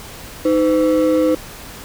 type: ring-modulated tone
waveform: triangle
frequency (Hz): 410.4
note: G#4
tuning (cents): -21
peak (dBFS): -7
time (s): 0.45-1.35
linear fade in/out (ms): 5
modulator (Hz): 98.1
effects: pink hiss -35 dBFS RMS until 1.84 s